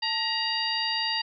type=harmonic tone with a mistuned harmonic; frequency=944 Hz; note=A#5; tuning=22 cents sharp; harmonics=1 / 2 / 3 / 4 / 5; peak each=-33 / -33 / -31 / -35 / -29 dBFS; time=0.02-1.22 s; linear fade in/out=10 ms; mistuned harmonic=1; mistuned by=-110 cents; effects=none